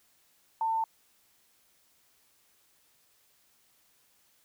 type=tone; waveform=sine; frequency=896 Hz; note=A5; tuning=31 cents sharp; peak=-26 dBFS; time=0.61-0.84 s; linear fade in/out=2 ms; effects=white hiss -67 dBFS RMS until 4.44 s